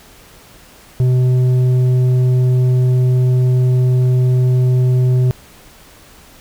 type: tone with tanh clipping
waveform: sine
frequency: 126.7 Hz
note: B2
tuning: 45 cents sharp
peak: -11 dBFS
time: 1-5.31 s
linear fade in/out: 0 ms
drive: 7 dB
effects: pink hiss -43 dBFS RMS until 6.4 s